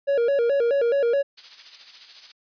triangle tone with vibrato, 513 Hz, C5, 34 cents flat, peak -16 dBFS, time 0.07-1.23 s, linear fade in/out 20 ms, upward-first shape square, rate 4.7 Hz, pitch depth 150 cents each way
violet noise with tremolo, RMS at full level -28 dBFS, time 1.37-2.32 s, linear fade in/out 10 ms, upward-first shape sine, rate 14 Hz, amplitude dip 55%
effects resampled to 11025 Hz

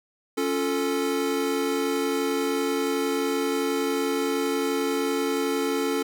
square chord, Db augmented, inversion none, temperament equal, 277.2 / 349.2 / 440 Hz, Db4 / F4 / A4, 0 / 0 / 0 cents, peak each -28 / -32 / -27 dBFS, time 0.37-6.03 s, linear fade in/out 10 ms, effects none

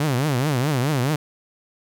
sawtooth tone with vibrato, 137.2 Hz, C#3, 17 cents flat, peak -15 dBFS, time 0-1.16 s, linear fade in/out 5 ms, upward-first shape triangle, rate 4.7 Hz, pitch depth 270 cents each way, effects none

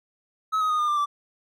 triangle tone with pitch steps, 1285 / 1260 / 1235.5 / 1211.5 / 1187.9 / 1164.8 Hz, E6 / D#6 / D#6 / D#6 / D6 / D6, -45 / +21 / -13 / -47 / +19 / -15 cents, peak -19 dBFS, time 0.52-1.06 s, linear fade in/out 20 ms, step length 90 ms, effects none

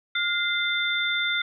sine tone cluster, 1414 / 2072 / 3562 Hz, F6 / C7 / A7, +21 / -17 / +21 cents, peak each -27 dBFS, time 0.15-1.42 s, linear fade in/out 5 ms, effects none

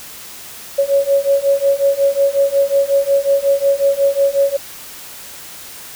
sine beating tone pair, 553 / 558.5 Hz, C#5 / C#5, -4 / +13 cents, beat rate 5.5 Hz, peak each -15 / -14 dBFS, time 0.78-4.57 s, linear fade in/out 10 ms, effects white hiss -34 dBFS RMS until 5.95 s

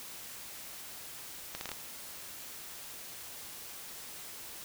accelerating click train, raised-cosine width 0.2 ms, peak -20 dBFS, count 5, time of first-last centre 1.55-1.717 s, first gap 61 ms, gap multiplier 0.75, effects white hiss -46 dBFS RMS until 4.64 s

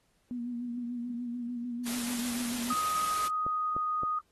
sine tone with vibrato, 241.2 Hz, B3, 41 cents flat, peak -33 dBFS, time 0.31-2.73 s, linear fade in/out 0 ms, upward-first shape sine, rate 6.8 Hz, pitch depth 40 cents each way
white noise, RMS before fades -37 dBFS, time 1.85-3.29 s, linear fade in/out 20 ms
sine tone with pitch glide, 1251 to 1241.6 Hz, D#6 to D#6, +9 to -4 cents, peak -28 dBFS, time 2.7-4.19 s, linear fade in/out 5 ms, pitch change -13 cents, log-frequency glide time 3.17-3.9 s
clicks, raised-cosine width 2 ms, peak -27 dBFS, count 3, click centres 3.465 / 3.765 / 4.034 s
effects pink hiss -72 dBFS RMS until 4.31 s + AAC 32 kbps

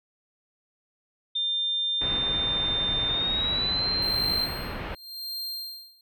sine tone with pitch glide, 3600 to 4135 Hz, A7 to C8, +39 to -21 cents, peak -24 dBFS, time 1.35-4.46 s, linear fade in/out 10 ms, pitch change +240 cents, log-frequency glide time 3.07-3.87 s
pink low-pass noise, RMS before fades -34 dBFS, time 2.01-4.95 s, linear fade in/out 5 ms, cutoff 2900 Hz, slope 24 dB/octave
45% pulse tone with tremolo, 4186 Hz, C8, in tune, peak -30 dBFS, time 4.02-6.01 s, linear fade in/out 2 ms, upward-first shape sine, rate 0.89 Hz, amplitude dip 95%
effects none

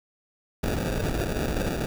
pink noise with sample-and-hold, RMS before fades -27 dBFS, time 0.63-1.86 s, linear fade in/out 5 ms, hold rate 1050 Hz, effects none

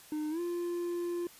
triangle tone with pitch glide, 304.6 to 347.9 Hz, D#4 to F4, -37 to -7 cents, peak -30 dBFS, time 0.12-1.27 s, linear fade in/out 2 ms, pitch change +230 cents, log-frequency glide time 0.3-0.4 s, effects white hiss -55 dBFS RMS until 1.39 s + resampled to 32000 Hz

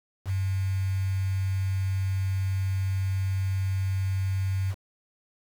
sine tone with quantisation, 95.9 Hz, G2, 37 cents flat, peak -24 dBFS, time 0.25-4.75 s, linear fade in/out 50 ms, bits 7, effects none

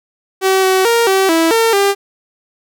sawtooth tone with pitch steps, 381.3 / 377.3 / 466.1 / 384.1 / 327.7 / 454.5 / 398.5 Hz, G4 / F#4 / A#4 / G4 / E4 / A#4 / G4, -48 / +34 / 0 / -35 / -10 / -44 / +28 cents, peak -6 dBFS, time 0.41-1.95 s, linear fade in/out 50 ms, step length 220 ms, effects none

